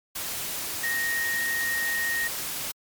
sine tone in noise, 1864.7 Hz, A#6, in tune, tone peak -25 dBFS, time 0.83-2.28 s, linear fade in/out 10 ms, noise white, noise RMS -32 dBFS, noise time 0.15-2.72 s, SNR +4 dB, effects MP3 96 kbps

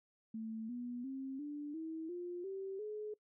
sine tone with pitch steps, 222.1 / 243.6 / 267.2 / 293.1 / 321.4 / 352.6 / 386.7 / 424.1 Hz, A3 / B3 / C4 / D4 / E4 / F4 / G4 / G#4, +16 / -24 / +36 / -3 / -44 / +17 / -24 / +36 cents, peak -40 dBFS, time 0.34-3.14 s, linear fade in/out 5 ms, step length 350 ms, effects noise-tail reverb RT60 0.1 s tail -21 dB re dry

